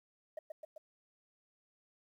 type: tone with echo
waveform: sine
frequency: 622 Hz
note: D#5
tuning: 1 cent flat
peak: -37 dBFS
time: 0.37-0.39 s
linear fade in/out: 5 ms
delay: 130 ms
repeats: 3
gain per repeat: -3 dB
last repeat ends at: 0.78 s
effects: tanh soft clip ceiling -38 dBFS + 12-bit